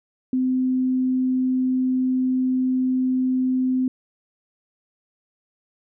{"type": "tone", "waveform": "sine", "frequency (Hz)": 256.9, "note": "C4", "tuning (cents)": -32, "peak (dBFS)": -18, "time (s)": [0.33, 3.88], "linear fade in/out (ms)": 2, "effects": []}